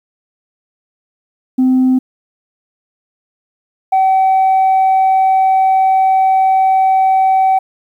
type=tone pair in turn; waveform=sine; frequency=257.7 / 763.1 Hz; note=C4 / G5; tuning=-26 / -47 cents; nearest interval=octave + perfect fifth; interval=1879 cents; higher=second; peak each=-6 dBFS; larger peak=neither; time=1.58-1.99 / 3.92-7.59 s; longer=second; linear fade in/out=10 ms; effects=tanh soft clip ceiling -6 dBFS + 8-bit